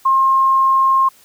sine tone, 1067 Hz, C6, 34 cents sharp, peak -10 dBFS, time 0.05-1.09 s, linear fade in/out 10 ms, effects white hiss -49 dBFS RMS until 1.24 s

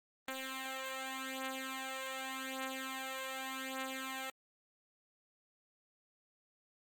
5% pulse beating tone pair, 263.4 / 264.25 Hz, C4 / C4, +12 / +17 cents, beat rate 0.85 Hz, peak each -33 / -30 dBFS, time 0.28-4.3 s, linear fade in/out 2 ms, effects Opus 24 kbps

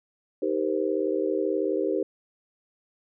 sine chord, C minor seventh, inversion first, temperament just, 314 / 392.4 / 470.9 / 523.3 Hz, Eb4 / G4 / Bb4 / C5, +16 / +2 / +18 / 0 cents, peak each -29 / -27 / -30 / -30 dBFS, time 0.42-2.03 s, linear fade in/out 5 ms, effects none

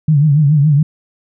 sine tone with vibrato, 147.9 Hz, D3, 13 cents sharp, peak -7 dBFS, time 0.08-0.83 s, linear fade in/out 5 ms, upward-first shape triangle, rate 7.1 Hz, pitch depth 130 cents each way, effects none

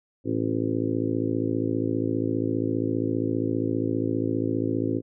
harmonic tone with a mistuned harmonic, 55 Hz, A1, in tune, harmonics 2 / 3 / 4 / 5 / 6 / 7 / 8 / 9, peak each -31 / -36 / -36 / -27 / -29 / -32 / -36 / -36 dBFS, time 0.24-5.02 s, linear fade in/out 50 ms, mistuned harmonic 9, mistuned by +19 cents, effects none

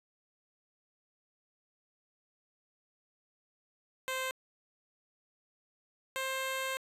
10% pulse tone pair in turn, 521 / 528.3 Hz, C5 / C5, -7 / +17 cents, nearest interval unison, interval 24 cents, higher second, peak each -25 dBFS, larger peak neither, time 4.08-4.31 / 6.16-6.77 s, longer second, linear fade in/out 0 ms, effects resampled to 32000 Hz + 10-bit

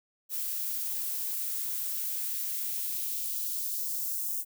violet noise with high-pass filter sweep, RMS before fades -33 dBFS, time 0.29-4.45 s, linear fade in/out 50 ms, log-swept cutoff 300 to 7600 Hz, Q 1.1, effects none

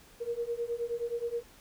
sine beating tone pair, 466.2 / 475.7 Hz, A#4 / A#4, 0 / +35 cents, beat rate 9.5 Hz, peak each -35 / -34 dBFS, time 0.2-1.43 s, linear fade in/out 20 ms, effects pink hiss -57 dBFS RMS until 1.6 s

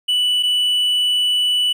triangle tone pair in turn, 2966 / 2966 Hz, F#7 / F#7, +4 / +4 cents, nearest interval unison, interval 0 cents, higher neither, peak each -13 dBFS, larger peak neither, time 0.08-0.43 / 0.43-1.73 s, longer second, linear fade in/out 10 ms, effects 9-bit

